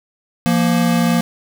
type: tone pair together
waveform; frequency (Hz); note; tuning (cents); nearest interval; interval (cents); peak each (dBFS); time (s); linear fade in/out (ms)
square; 172.38 / 234.5; F3 / A#3; -22 / +11; perfect fourth; 533; -17 / -16; 0.46-1.21; 0
effects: none